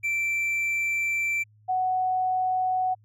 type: tone pair in turn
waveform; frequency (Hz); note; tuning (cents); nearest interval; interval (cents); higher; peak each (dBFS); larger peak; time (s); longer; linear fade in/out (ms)
triangle / sine; 2341 / 742.5; D7 / F#5; -6 / +6; octave + minor sixth; 1988; first; -22; neither; 0.03-1.44 / 1.68-2.95; first; 20
effects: added 106 Hz sine -55 dBFS peak until 3.04 s